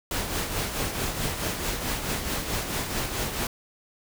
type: noise with tremolo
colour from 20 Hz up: pink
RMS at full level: -27 dBFS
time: 0.11-3.47 s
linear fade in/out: 2 ms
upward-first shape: triangle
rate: 4.6 Hz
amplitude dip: 55%
effects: none